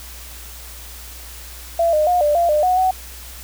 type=tone with pitch steps; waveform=sine; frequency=674 / 611 / 715 / 592 / 688 / 602 / 733 / 748 Hz; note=E5 / D#5 / F5 / D5 / F5 / D5 / F#5 / F#5; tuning=+38 / -32 / +41 / +14 / -26 / +43 / -16 / +19 cents; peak=-13 dBFS; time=1.79-2.91 s; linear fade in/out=5 ms; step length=140 ms; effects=added 60 Hz sine -37 dBFS peak until 3.43 s + white hiss -38 dBFS RMS until 3.43 s